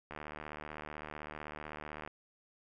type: click train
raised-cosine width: 0.5 ms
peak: -28 dBFS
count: 150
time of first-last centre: 0.11-2.076 s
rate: 75.8 Hz
effects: none